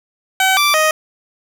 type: tone with pitch steps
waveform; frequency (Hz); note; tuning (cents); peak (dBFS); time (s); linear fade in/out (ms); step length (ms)
15% pulse; 761 / 1171 / 624; F#5 / D6 / D#5; +48 / -5 / +5; -5; 0.4-0.91; 2; 170
effects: none